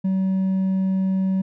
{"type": "tone with hard clipping", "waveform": "sine", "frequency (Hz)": 190, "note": "F#3", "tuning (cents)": 46, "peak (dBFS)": -19, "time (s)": [0.04, 1.42], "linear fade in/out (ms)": 10, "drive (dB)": 2, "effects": []}